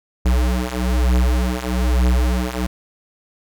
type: beating tone pair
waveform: square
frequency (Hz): 61.1 / 62.2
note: B1 / B1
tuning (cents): -18 / +13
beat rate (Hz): 1.1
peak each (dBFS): -20 / -18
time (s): 0.25-2.67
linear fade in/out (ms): 10
effects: none